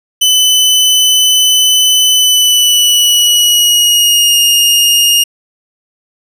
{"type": "tone with pitch glide", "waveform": "sawtooth", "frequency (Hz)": [3014, 2846], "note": ["F#7", "F7"], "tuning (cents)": [31, 32], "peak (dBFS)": -3, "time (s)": [0.21, 5.24], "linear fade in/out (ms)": 10, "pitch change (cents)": -99, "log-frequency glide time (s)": [2.12, 4.41], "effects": ["resampled to 32000 Hz", "7-bit"]}